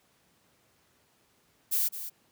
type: noise with echo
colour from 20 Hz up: violet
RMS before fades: -27 dBFS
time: 1.71-1.89 s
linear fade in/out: 20 ms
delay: 210 ms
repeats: 1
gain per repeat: -11 dB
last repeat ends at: 2.1 s
effects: pink hiss -67 dBFS RMS until 2.31 s + high-pass 100 Hz 12 dB/octave

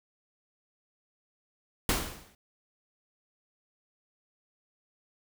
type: noise with exponential decay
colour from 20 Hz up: pink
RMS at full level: -24 dBFS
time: 1.89-2.35 s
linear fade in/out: 2 ms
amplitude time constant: 100 ms
effects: none

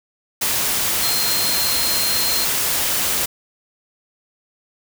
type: tone in noise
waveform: sine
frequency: 4186 Hz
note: C8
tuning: in tune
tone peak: -22 dBFS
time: 1.02-2.45 s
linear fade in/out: 10 ms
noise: white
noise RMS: -20 dBFS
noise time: 0.41-3.26 s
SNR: -5 dB
effects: none

